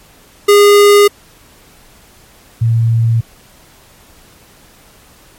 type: tone pair in turn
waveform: square / sine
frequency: 408.8 / 114.72 Hz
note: G#4 / A#2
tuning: -27 / -27 cents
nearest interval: octave + minor seventh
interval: 2200 cents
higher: first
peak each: -4 / -8 dBFS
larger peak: first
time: 0.48-1.08 / 2.61-3.21 s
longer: neither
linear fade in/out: 10 ms
effects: pink hiss -44 dBFS RMS until 5.38 s + MP3 64 kbps